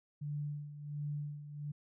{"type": "tone with tremolo", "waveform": "sine", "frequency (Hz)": 146.83, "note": "D3", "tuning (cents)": 0, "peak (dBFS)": -35, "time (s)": [0.21, 1.72], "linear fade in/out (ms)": 10, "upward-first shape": "sine", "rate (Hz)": 1.4, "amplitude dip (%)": 70, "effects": []}